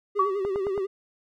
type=tone with vibrato; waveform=triangle; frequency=393.6 Hz; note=G4; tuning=7 cents sharp; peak=-23 dBFS; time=0.15-0.87 s; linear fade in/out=20 ms; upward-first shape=sine; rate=10 Hz; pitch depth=85 cents each way
type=tone with exponential decay; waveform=sine; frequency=1139 Hz; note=C#6; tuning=47 cents sharp; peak=-16 dBFS; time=0.19-0.46 s; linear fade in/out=5 ms; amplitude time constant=58 ms
type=click train; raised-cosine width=1 ms; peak=-20 dBFS; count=4; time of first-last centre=0.45-0.778 s; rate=9.15 Hz
effects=none